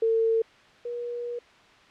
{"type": "tone pair in turn", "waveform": "sine", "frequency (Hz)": [450, 479.7], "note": ["A4", "A#4"], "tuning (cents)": [39, 50], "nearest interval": "minor second", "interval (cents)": 111, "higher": "second", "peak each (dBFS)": [-20, -30], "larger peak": "first", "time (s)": [[0.02, 0.42], [0.85, 1.39]], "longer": "second", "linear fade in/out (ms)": 5, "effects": ["white hiss -54 dBFS RMS until 1.9 s", "low-pass 3000 Hz 12 dB/octave"]}